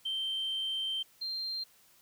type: tone pair in turn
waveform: sine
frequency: 3126 / 4173 Hz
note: G7 / C8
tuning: -6 / -5 cents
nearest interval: perfect fourth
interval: 501 cents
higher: second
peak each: -30 / -33 dBFS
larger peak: first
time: 0.05-1.03 / 1.21-1.64 s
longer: first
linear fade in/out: 10 ms
effects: tanh soft clip ceiling -28 dBFS + white hiss -63 dBFS RMS until 2.01 s